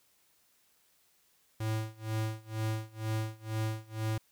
square tone with tremolo, 109.8 Hz, A2, 3 cents flat, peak -30 dBFS, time 1.6-4.18 s, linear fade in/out 5 ms, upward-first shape sine, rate 2.1 Hz, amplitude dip 95%, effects white hiss -69 dBFS RMS until 4.31 s

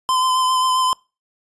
square tone with vibrato, 1027 Hz, C6, 33 cents flat, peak -16 dBFS, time 0.09-0.93 s, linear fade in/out 0 ms, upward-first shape sine, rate 7.5 Hz, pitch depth 19 cents each way, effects noise-tail reverb RT60 0.3 s tail -26 dB re dry + resampled to 24000 Hz

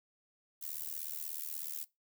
violet noise with amplitude modulation, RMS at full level -37 dBFS, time 0.61-1.85 s, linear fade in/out 20 ms, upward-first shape sine, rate 76.6 Hz, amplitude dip 100%, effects noise-tail reverb RT60 0.2 s tail -20 dB re dry

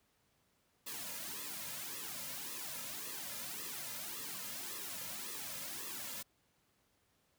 white noise with flanger, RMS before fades -44 dBFS, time 0.86-6.23 s, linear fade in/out 10 ms, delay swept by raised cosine 1.3 to 2.7 ms, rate 1.8 Hz, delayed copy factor -0.95, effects pink hiss -75 dBFS RMS until 7.38 s + high-pass 60 Hz 12 dB/octave

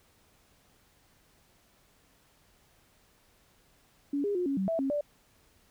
sine tone with pitch steps, 284 / 407.2 / 358.1 / 276.6 / 191.7 / 658 / 270.4 / 586 Hz, C#4 / G#4 / F4 / C#4 / G3 / E5 / C#4 / D5, +42 / -34 / +43 / -4 / -38 / -3 / -43 / -4 cents, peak -27 dBFS, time 4.13-5.01 s, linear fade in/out 5 ms, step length 110 ms, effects pink hiss -65 dBFS RMS until 5.7 s

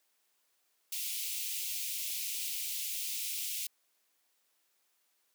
white high-pass noise, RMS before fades -37 dBFS, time 0.92-3.67 s, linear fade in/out 5 ms, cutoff 2300 Hz, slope 48 dB/octave, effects white hiss -75 dBFS RMS until 5.34 s + high-pass 300 Hz 12 dB/octave

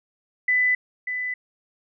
sine tone with echo, 1998 Hz, B6, 20 cents sharp, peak -17 dBFS, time 0.48-0.75 s, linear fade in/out 5 ms, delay 590 ms, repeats 1, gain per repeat -8 dB, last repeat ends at 1.34 s, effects none

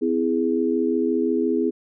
sine chord, C augmented, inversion none, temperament equal with one note detuned, 255.4 / 329.6 / 415.3 Hz, C4 / E4 / G#4, -42 / 0 / 0 cents, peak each -23 dBFS, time 0.01-1.71 s, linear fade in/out 20 ms, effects none

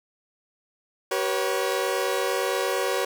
sawtooth tone cluster, 381.9 / 483.3 / 552 Hz, G4 / B4 / C#5, -45 / -38 / -7 cents, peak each -24 dBFS, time 1.11-3.05 s, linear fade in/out 5 ms, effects none

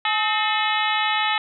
harmonic tone with a mistuned harmonic, 427.6 Hz, A4, 49 cents flat, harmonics 2 / 3 / 4 / 5 / 6 / 7 / 8 / 9, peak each -24 / -26 / -27 / -28 / -29 / -29 / -30 / -31 dBFS, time 0.05-1.38 s, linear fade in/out 2 ms, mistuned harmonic 4, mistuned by +89 cents, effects none

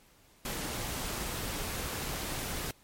pink noise, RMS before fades -36 dBFS, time 0.45-2.71 s, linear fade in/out 2 ms, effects pink hiss -62 dBFS RMS until 2.83 s + MP3 64 kbps

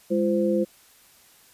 sine tone cluster, 204.8 / 343.4 / 517 Hz, G#3 / F4 / C5, -24 / -29 / -21 cents, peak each -24 dBFS, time 0.1-0.65 s, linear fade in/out 20 ms, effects white hiss -55 dBFS RMS until 1.53 s + resampled to 32000 Hz

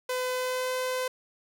sawtooth tone with pitch glide, 506 to 510.7 Hz, B4 to C5, +42 to -42 cents, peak -24 dBFS, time 0.09-1.08 s, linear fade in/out 5 ms, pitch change +16 cents, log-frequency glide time 0.31-0.72 s, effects none

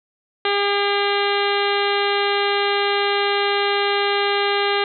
harmonic tone with a mistuned harmonic, 404 Hz, G#4, 48 cents flat, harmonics 1 / 2 / 3 / 4 / 5 / 6 / 7 / 8 / 9 / 10, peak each -21 / -24 / -26 / -27 / -28 / -29 / -29 / -30 / -31 / -31 dBFS, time 0.45-4.84 s, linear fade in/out 2 ms, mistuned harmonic 6, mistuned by -47 cents, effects none

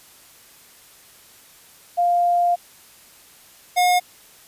sine / square tone pair in turn, 700 / 719.3 Hz, F5 / F#5, +4 / -49 cents, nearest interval unison, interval 47 cents, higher second, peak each -15 dBFS, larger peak neither, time 1.97-2.56 / 3.76-4 s, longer first, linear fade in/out 20 ms, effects white hiss -49 dBFS RMS until 4.47 s + resampled to 32000 Hz

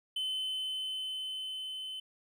triangle tone with level ramp, 3049 Hz, G7, 49 cents flat, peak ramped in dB -30 to -37 dBFS, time 0.16-2 s, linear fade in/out 5 ms, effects none

